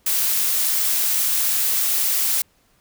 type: noise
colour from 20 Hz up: blue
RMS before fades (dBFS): -20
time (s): 0.06-2.42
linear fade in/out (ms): 5
effects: pink hiss -61 dBFS RMS until 2.8 s